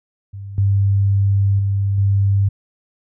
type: tone with level steps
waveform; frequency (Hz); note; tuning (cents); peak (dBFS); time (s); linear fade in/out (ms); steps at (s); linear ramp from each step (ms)
sine; 99.1; G2; +19; -28 / -12 / -15 / -12; 0.33-2.49; 10; 0.58 / 1.59 / 1.98; 2
effects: none